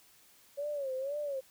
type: tone with vibrato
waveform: sine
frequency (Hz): 554.4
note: C#5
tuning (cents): 0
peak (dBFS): -33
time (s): 0.57-1.41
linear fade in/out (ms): 20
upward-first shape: sine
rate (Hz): 2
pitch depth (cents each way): 120
effects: white hiss -62 dBFS RMS until 1.5 s